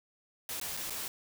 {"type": "noise with dropouts", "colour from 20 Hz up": "white", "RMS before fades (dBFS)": -38, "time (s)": [0.49, 1.08], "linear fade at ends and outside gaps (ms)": 1, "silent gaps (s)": [[0.599, 0.613], [0.768, 0.773], [0.898, 0.905]], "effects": []}